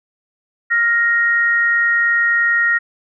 sine tone pair together, 1402 / 1871.4 Hz, F6 / A#6, +6 / +6 cents, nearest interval perfect fourth, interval 500 cents, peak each -19 / -13 dBFS, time 0.7-2.79 s, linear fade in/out 20 ms, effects none

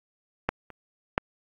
clicks, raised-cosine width 0.5 ms, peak -8 / -28 / -6 dBFS, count 3, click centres 0.49 / 0.703 / 1.179 s, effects AAC 64 kbps

